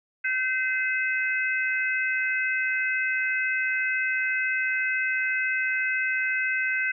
harmonic tone, 514 Hz, C5, 31 cents flat, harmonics 3 / 4 / 5, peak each -26 / -28 / -30 dBFS, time 0.24-6.92 s, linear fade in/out 10 ms, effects none

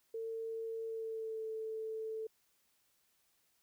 sine tone with pitch glide, 450.9 to 441.1 Hz, A4 to A4, +42 to +4 cents, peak -38 dBFS, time 0.14-2.27 s, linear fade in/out 5 ms, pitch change -38 cents, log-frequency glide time 0.8-1.46 s, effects white hiss -75 dBFS RMS until 3.62 s

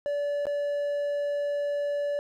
triangle tone with dropouts, 577 Hz, D5, 31 cents flat, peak -24 dBFS, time 0.06-2.19 s, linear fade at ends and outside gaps 0 ms, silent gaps 0.455-0.468 s, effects none

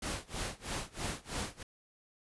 pink noise with tremolo, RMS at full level -36 dBFS, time 0.02-1.63 s, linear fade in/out 5 ms, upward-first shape sine, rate 3.1 Hz, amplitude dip 95%, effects resampled to 24000 Hz

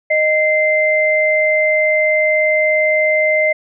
sine tone pair together, 618.7 / 2081 Hz, D#5 / C7, -10 / -10 cents, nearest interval octave + major sixth, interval 2100 cents, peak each -14 dBFS, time 0.1-3.53 s, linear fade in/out 10 ms, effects none

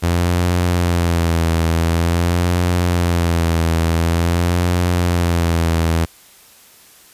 sawtooth tone with vibrato, 85.4 Hz, F2, 38 cents flat, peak -10 dBFS, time 0.02-6.06 s, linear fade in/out 20 ms, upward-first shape sine, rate 0.47 Hz, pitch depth 62 cents each way, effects white hiss -46 dBFS RMS until 7.13 s + resampled to 32000 Hz

